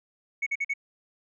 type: tone bursts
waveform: sine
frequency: 2217 Hz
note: C#7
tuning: in tune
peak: -23 dBFS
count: 4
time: 0.42-0.738 s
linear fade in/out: 10 ms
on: 45 ms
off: 46 ms
effects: tanh soft clip ceiling -23 dBFS